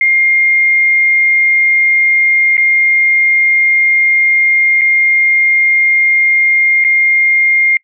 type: tone with dropouts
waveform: sine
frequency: 2120 Hz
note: C7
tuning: 22 cents sharp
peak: -7 dBFS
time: 0.01-7.77 s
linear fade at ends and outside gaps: 2 ms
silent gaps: 2.569-2.578 / 4.812-4.816 / 6.841-6.847 s
effects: noise-tail reverb RT60 0.1 s tail -26 dB re dry